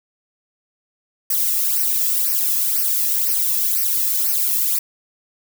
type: noise with flanger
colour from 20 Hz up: violet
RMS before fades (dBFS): -19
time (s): 1.3-4.79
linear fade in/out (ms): 5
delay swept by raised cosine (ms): 0.27 to 1.37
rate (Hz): 2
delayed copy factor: -0.9
effects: none